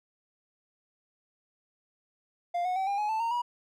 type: tone with pitch steps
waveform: triangle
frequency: 698.5 / 731.5 / 766.1 / 802.4 / 840.3 / 880.1 / 921.7 / 965.3 Hz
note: F5 / F#5 / G5 / G5 / G#5 / A5 / A#5 / B5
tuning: 0 / -20 / -40 / +40 / +20 / 0 / -20 / -40 cents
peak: -25 dBFS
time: 2.54-3.42 s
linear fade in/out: 10 ms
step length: 110 ms
effects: none